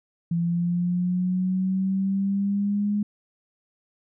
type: linear sweep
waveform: sine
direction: up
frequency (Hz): 168.6 to 207.7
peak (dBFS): -21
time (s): 0.31-3.03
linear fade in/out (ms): 5
effects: none